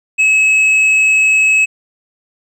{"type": "tone with hard clipping", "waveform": "sine", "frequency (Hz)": 2576, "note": "E7", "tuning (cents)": -41, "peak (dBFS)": -9, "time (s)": [0.18, 1.66], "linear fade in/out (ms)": 20, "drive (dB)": 4, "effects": []}